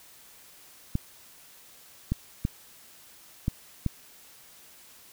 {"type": "clicks", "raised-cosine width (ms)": 5, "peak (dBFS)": -13, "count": 5, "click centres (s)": [0.954, 2.12, 2.451, 3.481, 3.863], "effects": ["white hiss -53 dBFS RMS until 5.12 s"]}